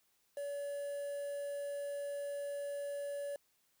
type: tone with quantisation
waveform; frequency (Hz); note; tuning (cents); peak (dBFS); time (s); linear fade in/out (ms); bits
triangle; 570; C#5; +48; -36; 0.37-3.36; 2; 9
effects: white hiss -75 dBFS RMS until 3.8 s